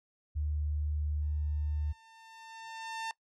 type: tone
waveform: sine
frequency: 74.8 Hz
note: D2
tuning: 32 cents sharp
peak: -30 dBFS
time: 0.35-1.93 s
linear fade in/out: 20 ms
type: tone with exponential growth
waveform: sawtooth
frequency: 899 Hz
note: A5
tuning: 37 cents sharp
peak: -30 dBFS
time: 1.22-3.11 s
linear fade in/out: 1 ms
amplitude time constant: 410 ms
effects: noise-tail reverb RT60 0.1 s tail -21 dB re dry + low-pass 7000 Hz 12 dB/octave